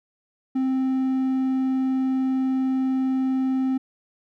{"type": "tone with vibrato", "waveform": "triangle", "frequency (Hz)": 262.2, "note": "C4", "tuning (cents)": 4, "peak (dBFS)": -18, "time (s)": [0.55, 3.78], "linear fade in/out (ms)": 10, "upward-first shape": "triangle", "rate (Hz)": 20, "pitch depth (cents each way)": 13, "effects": []}